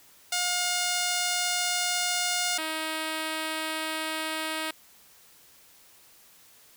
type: tone pair in turn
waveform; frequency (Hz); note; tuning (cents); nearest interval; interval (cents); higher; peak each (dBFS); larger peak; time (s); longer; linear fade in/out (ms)
5% pulse; 714 / 316; F5 / D#4; +38 / +27; octave + major second; 1411; first; -14 / -18; first; 0.32-2.58 / 2.58-4.71; first; 5
effects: white hiss -56 dBFS RMS until 6.76 s